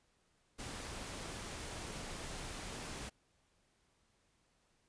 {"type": "noise", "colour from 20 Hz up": "pink", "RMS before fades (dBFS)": -45, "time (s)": [0.58, 3.1], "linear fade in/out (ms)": 20, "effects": ["pink hiss -75 dBFS RMS until 4.88 s", "resampled to 22050 Hz"]}